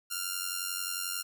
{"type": "tone with amplitude modulation", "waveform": "5% pulse", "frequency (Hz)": 1396.9, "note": "F6", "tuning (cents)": 0, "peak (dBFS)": -18, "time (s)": [0.1, 1.23], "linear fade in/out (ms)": 20, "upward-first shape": "sine", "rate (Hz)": 91.2, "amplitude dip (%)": 65, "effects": []}